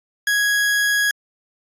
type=tone; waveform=40% pulse; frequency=1661.2 Hz; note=G#6; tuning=in tune; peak=-15 dBFS; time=0.27-1.11 s; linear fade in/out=2 ms; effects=AAC 64 kbps